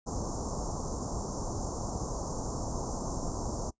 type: band-stop noise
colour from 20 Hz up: pink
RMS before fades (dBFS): -34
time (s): 0.06-3.71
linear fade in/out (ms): 20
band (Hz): 1100 to 5800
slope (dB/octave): 48
effects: noise-tail reverb RT60 0.1 s tail -20 dB re dry + resampled to 16000 Hz